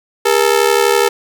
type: ring-modulated tone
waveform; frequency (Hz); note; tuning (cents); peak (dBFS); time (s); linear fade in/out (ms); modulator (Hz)
sawtooth; 440; A4; 0; -3; 0.25-1.09; 10; 36
effects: none